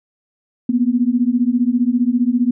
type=beating tone pair; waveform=sine; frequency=236.4 / 251.4 Hz; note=A#3 / B3; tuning=+24 / +31 cents; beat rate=15 Hz; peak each=-16 dBFS; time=0.69-2.51 s; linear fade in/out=5 ms; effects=none